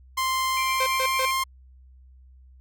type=tone with pitch glide; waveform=sawtooth; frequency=1046.5 to 1058.7 Hz; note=C6 to C6; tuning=0 to +20 cents; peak=-19 dBFS; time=0.17-1.44 s; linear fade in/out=10 ms; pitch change=+20 cents; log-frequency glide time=0.46-1.26 s
type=tone with tremolo; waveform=sine; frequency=2349 Hz; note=D7; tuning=in tune; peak=-28 dBFS; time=0.57-1.31 s; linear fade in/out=0 ms; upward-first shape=sine; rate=8.8 Hz; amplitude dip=60%
type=tone bursts; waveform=sawtooth; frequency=520 Hz; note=C5; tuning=11 cents flat; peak=-22 dBFS; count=3; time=0.8-1.255 s; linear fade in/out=5 ms; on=65 ms; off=130 ms
effects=added 64 Hz sine -48 dBFS peak until 2.6 s